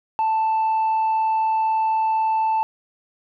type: tone with tanh clipping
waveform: sine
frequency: 882 Hz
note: A5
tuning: 4 cents sharp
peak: -18 dBFS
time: 0.19-2.63 s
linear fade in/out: 0 ms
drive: 1 dB
effects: none